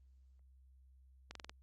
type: slowing click train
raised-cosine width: 0.2 ms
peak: -29 dBFS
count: 5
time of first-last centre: 1.31-1.495 s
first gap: 43 ms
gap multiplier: 1.05
effects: added 65 Hz sine -61 dBFS peak until 1.62 s + Opus 32 kbps